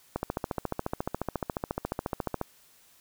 click train, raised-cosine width 1 ms, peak -15 dBFS, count 33, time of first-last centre 0.16-2.414 s, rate 14.2 Hz, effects white hiss -60 dBFS RMS until 3 s

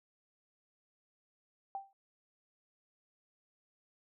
sine tone with exponential decay, 784 Hz, G5, in tune, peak -34 dBFS, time 1.75-1.93 s, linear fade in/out 1 ms, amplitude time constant 39 ms, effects none

